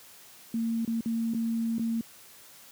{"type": "tone with dropouts", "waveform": "sine", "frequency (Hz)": 228.3, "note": "A#3", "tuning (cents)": -36, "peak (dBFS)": -26, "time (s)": [0.54, 2.01], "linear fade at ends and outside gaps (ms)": 2, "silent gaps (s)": [[0.849, 0.876], [1.008, 1.058], [1.337, 1.346], [1.783, 1.794]], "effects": ["white hiss -52 dBFS RMS until 2.71 s", "high-pass 80 Hz 12 dB/octave"]}